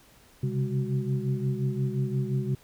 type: tone cluster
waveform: sine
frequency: 131.9 / 137.6 / 202.2 / 371.2 Hz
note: C3 / C#3 / G#3 / F#4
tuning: +14 / -12 / -46 / +6 cents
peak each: -28 / -30 / -33 / -36 dBFS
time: 0.43-2.55 s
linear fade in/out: 5 ms
effects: pink hiss -57 dBFS RMS until 2.63 s